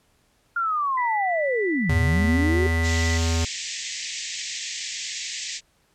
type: linear two-way sweep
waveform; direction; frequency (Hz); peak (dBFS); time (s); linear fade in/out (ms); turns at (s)
sine; down then up; 1413 to 93.5 to 389.8; -21; 0.56-2.67; 5; 1.96
type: tone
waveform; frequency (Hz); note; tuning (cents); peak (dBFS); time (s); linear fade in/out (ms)
sine; 1975.5; B6; 0; -27; 0.97-3.18; 10
type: tone with pitch glide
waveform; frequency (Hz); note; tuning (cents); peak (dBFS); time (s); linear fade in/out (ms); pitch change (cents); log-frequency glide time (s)
square; 81.7 to 82.65; E2 to E2; -15 to +5; -21; 1.89-3.45; 5; +20; 2.18-2.97
type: band-pass noise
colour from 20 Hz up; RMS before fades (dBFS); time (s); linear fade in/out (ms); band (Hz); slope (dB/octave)
white; -32; 2.82-5.61; 50; 1800 to 7700; 96
effects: pink hiss -64 dBFS RMS until 5.94 s + low-pass 12000 Hz 12 dB/octave